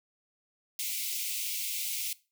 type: high-pass noise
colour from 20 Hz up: white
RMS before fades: -34 dBFS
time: 0.79-2.13 s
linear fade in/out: 2 ms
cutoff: 2100 Hz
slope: 96 dB/octave
effects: noise-tail reverb RT60 0.3 s tail -20 dB re dry

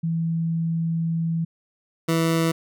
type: tone pair in turn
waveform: sine / 20% pulse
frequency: 164.81 / 164.09 Hz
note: E3 / E3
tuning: 0 / -8 cents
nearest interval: unison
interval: 8 cents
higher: first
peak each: -21 / -14 dBFS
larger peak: second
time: 0.03-1.45 / 2.08-2.52 s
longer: first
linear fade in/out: 10 ms
effects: none

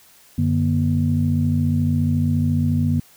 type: tone cluster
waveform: sine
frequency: 94.1 / 148.4 / 239.5 Hz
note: F#2 / D3 / A#3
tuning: +30 / +18 / +47 cents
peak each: -20 dBFS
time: 0.38-3 s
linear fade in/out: 5 ms
effects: tanh soft clip ceiling -7 dBFS + white hiss -51 dBFS RMS until 3.16 s

